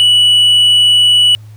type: tone with tanh clipping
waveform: triangle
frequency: 2949 Hz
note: F#7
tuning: 6 cents flat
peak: -6 dBFS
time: 0-1.35 s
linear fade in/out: 0 ms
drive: 7 dB
effects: added 107 Hz sine -31 dBFS peak until 1.56 s + pink hiss -50 dBFS RMS until 1.56 s